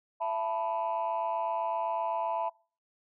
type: chord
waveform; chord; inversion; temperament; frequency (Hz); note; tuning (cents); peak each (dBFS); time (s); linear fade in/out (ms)
sine; E suspended fourth; none; equal with one note detuned; 669.6 / 880 / 987.8; E5 / A5 / B5; +27 / 0 / 0; -32; 0.2-2.5; 20
effects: noise-tail reverb RT60 0.4 s tail -25 dB re dry + tanh soft clip ceiling -23 dBFS